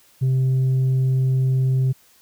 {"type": "tone", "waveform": "sine", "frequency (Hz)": 130.81, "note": "C3", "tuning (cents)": 0, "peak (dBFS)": -13, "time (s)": [0.21, 1.93], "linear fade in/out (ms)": 20, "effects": ["tanh soft clip ceiling -15 dBFS", "white hiss -55 dBFS RMS until 2.21 s"]}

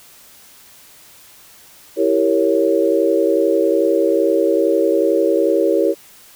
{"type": "chord", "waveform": "sine", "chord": "E diminished seventh", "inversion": "none", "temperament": "equal with one note detuned", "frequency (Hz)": [329.6, 392, 462.9, 554.4], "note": ["E4", "G4", "Bb4", "Db5"], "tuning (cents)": [0, 0, -12, 0], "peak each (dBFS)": -18, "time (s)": [1.96, 5.95], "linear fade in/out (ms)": 50, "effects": ["white hiss -45 dBFS RMS until 6.35 s"]}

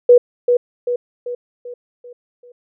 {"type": "tone with echo", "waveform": "sine", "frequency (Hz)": 487.3, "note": "B4", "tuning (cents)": -23, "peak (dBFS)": -4, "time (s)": [0.09, 0.18], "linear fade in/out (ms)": 5, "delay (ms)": 390, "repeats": 6, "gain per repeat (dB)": -6, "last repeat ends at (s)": 2.52, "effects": []}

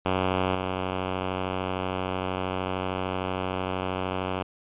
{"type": "tone with level steps", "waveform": "5% pulse", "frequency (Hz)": 93.1, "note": "F#2", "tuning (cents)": 11, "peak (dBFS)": [-12, -16], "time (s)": [0.05, 4.43], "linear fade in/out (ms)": 10, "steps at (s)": 0.55, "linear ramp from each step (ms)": 5, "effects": ["resampled to 8000 Hz"]}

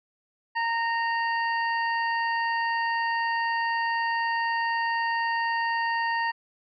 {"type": "harmonic tone", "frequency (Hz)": 924, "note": "A#5", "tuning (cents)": -16, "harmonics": [1, 2, 3, 5], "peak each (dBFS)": [-26, -28, -38, -41], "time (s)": [0.55, 6.32], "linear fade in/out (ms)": 20, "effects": []}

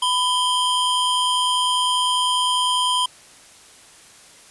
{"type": "tone pair together", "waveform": "square", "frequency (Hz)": [1000, 3175], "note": ["B5", "G7"], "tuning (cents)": [21, 21], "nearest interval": "octave + minor sixth", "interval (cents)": 2000, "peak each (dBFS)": -21, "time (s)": [0.02, 3.06], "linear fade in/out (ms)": 5, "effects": ["white hiss -47 dBFS RMS until 4.5 s", "resampled to 24000 Hz"]}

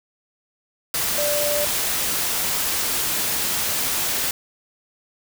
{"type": "tone in noise", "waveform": "sine", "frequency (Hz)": 587.3, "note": "D5", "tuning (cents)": 0, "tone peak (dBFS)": -22, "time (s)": [1.18, 1.65], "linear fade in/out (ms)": 2, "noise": "white", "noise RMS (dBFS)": -23, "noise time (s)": [0.94, 4.31], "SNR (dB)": -2, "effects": []}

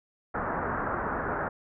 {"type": "low-pass noise", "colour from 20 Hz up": "white", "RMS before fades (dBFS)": -31, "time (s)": [0.34, 1.49], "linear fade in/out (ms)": 10, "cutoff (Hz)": 1600, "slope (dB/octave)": 48, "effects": []}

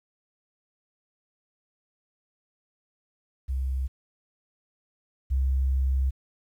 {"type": "tone pair in turn", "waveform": "sine", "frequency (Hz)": [65.7, 66.16], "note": ["C2", "C2"], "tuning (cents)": [8, 20], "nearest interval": "unison", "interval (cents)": 12, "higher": "second", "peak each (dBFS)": [-25, -21], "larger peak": "second", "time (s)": [[3.48, 3.88], [5.3, 6.11]], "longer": "second", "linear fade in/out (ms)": 20, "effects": ["10-bit"]}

